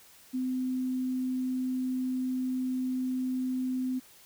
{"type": "tone", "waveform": "sine", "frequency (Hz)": 256.2, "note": "C4", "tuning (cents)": -36, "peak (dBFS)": -28, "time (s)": [0.33, 4], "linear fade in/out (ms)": 20, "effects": ["white hiss -56 dBFS RMS until 4.25 s"]}